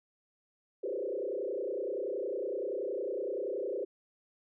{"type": "tone with frequency modulation", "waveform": "sine", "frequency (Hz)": 452.7, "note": "A4", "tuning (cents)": 49, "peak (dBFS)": -32, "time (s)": [0.83, 3.85], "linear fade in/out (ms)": 10, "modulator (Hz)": 30.7, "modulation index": 3, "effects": []}